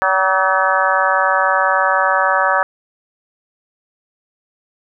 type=harmonic tone with a mistuned harmonic; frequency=190 Hz; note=F#3; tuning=46 cents sharp; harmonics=3 / 4 / 5 / 6 / 7 / 8 / 9; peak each=-20 / -20 / -20 / -20 / -20 / -20 / -20 dBFS; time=0.02-2.63 s; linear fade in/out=0 ms; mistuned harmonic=7; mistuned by=-58 cents; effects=none